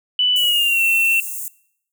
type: tone with pitch glide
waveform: sine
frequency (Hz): 2980 to 2701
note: F#7 to E7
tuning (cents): +12 to +42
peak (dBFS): -14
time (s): 0.19-1.2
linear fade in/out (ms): 2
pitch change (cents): -170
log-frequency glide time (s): 0.36-0.82
type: high-pass noise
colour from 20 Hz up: white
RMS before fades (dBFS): -28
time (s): 0.36-1.48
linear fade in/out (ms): 0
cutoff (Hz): 6900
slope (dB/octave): 48
effects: noise-tail reverb RT60 0.7 s tail -21 dB re dry